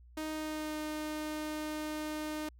sawtooth tone with pitch glide, 311.1 to 306.3 Hz, D#4 to D#4, 0 to -27 cents, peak -32 dBFS, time 0.17-2.49 s, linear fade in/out 5 ms, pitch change -27 cents, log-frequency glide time 0.3-0.77 s, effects added 60 Hz sine -54 dBFS peak until 2.59 s

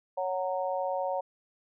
harmonic tone, 185 Hz, F#3, in tune, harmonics 3 / 4 / 5, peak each -31 / -33 / -35 dBFS, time 0.17-1.21 s, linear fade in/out 10 ms, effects none

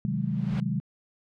sine chord, Ab dominant seventh, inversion first, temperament just, 129.78 / 155.74 / 186.89 / 207.7 Hz, C3 / Eb3 / Gb3 / Ab3, -14 / +2 / +18 / 0 cents, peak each -31 dBFS, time 0.05-0.8 s, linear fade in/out 0 ms
pink noise with exponential growth, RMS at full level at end -36 dBFS, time 0.09-0.6 s, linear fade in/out 0 ms, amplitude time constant 110 ms
effects low-pass 3000 Hz 12 dB/octave

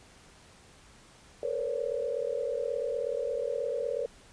sine tone cluster, 444.6 / 481.2 / 530 / 569 Hz, A4 / B4 / C5 / C#5, +18 / -45 / +22 / +45 cents, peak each -37 / -33 / -36 / -34 dBFS, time 1.43-4.06 s, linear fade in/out 2 ms, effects pink hiss -56 dBFS RMS until 4.32 s + resampled to 22050 Hz

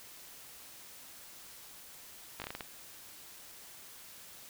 slowing click train, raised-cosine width 0.3 ms, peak -23 dBFS, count 7, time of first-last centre 2.4-2.608 s, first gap 18 ms, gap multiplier 1.26, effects white hiss -52 dBFS RMS until 4.49 s

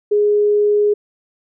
sine tone, 415.3 Hz, G#4, in tune, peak -11 dBFS, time 0.11-0.94 s, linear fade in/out 10 ms, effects none

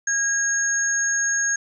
sine tone pair together, 1636 / 6544 Hz, G#6 / G#8, -26 / -26 cents, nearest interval 2 octaves, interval 2400 cents, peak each -22 dBFS, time 0.07-1.56 s, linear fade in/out 5 ms, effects none

